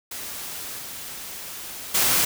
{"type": "noise with level steps", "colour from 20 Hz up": "white", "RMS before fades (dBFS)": [-34, -36, -20], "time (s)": [0.11, 2.25], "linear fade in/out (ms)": 5, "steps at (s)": [0.78, 1.94], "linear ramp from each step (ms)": 10, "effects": []}